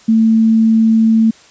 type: tone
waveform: sine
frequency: 223.2 Hz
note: A3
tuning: 25 cents sharp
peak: -7 dBFS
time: 0.08-1.31 s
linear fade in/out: 10 ms
effects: white hiss -44 dBFS RMS until 1.5 s + resampled to 16000 Hz